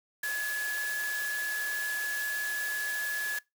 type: tone in noise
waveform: sine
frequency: 1700 Hz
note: G#6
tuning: 40 cents sharp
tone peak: -30 dBFS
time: 0.23-3.39 s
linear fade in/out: 5 ms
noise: white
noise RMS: -39 dBFS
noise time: 0.23-3.39 s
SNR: +6 dB
effects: noise-tail reverb RT60 0.2 s tail -23 dB re dry + high-pass 400 Hz 12 dB/octave